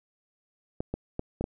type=clicks; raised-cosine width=2 ms; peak=-17 dBFS; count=5; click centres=0.805 / 0.94 / 1.194 / 1.41 / 1.441 s; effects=none